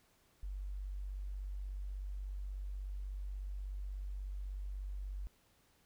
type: tone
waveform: sine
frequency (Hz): 48.23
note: G1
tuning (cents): -27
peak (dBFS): -39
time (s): 0.43-5.27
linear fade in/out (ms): 0
effects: pink hiss -71 dBFS RMS until 5.85 s